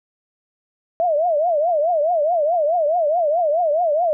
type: tone with vibrato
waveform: sine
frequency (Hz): 645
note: E5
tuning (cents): -38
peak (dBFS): -15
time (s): 1-4.13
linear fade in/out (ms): 0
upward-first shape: triangle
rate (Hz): 4.7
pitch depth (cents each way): 220
effects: none